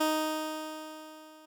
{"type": "tone with level ramp", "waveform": "15% pulse", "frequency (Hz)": 311.1, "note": "D#4", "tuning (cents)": 0, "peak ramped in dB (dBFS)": [-18, -46], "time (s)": [0, 1.46], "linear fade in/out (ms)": 10, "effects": []}